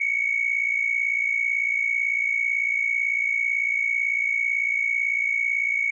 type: tone pair together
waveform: sine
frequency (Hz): 2200 / 2258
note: C#7 / C#7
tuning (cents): -14 / +31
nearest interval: unison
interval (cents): 45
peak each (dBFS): -23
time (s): 0-5.91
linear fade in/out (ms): 10
effects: tanh soft clip ceiling -14 dBFS